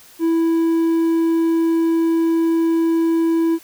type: tone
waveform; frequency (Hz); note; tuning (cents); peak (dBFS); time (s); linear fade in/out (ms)
triangle; 329.6; E4; 0; -12; 0.19-3.59; 50
effects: white hiss -46 dBFS RMS until 3.63 s